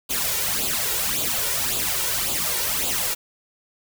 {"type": "noise with flanger", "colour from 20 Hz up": "white", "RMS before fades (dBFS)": -24, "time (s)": [0.09, 3.15], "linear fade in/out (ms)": 20, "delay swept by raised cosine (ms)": [0.26, 2.16], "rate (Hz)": 1.8, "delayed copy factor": 0.7, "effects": []}